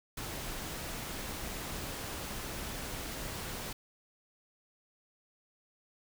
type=noise; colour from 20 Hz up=pink; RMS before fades=-40 dBFS; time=0.17-3.73 s; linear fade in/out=5 ms; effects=none